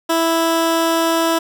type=tone; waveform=15% pulse; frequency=329.6 Hz; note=E4; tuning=in tune; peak=-8 dBFS; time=0.09-1.39 s; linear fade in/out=10 ms; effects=none